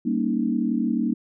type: chord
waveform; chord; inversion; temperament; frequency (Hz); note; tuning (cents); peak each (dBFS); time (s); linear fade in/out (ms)
sine; Eb dominant seventh; first; equal with one note detuned; 196 / 233.1 / 279.6 / 311.1; G3 / Bb3 / Db4 / Eb4; 0 / 0 / +15 / 0; -28 / -23 / -28 / -28; 0.05-1.14; 10
effects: none